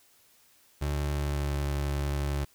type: tone with pitch glide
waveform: 30% pulse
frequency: 72.7 to 71.12 Hz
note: D2 to C#2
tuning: -17 to +45 cents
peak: -25 dBFS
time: 0.81-2.45 s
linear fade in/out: 10 ms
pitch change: -38 cents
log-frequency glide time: 1.13-1.59 s
effects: white hiss -62 dBFS RMS until 2.54 s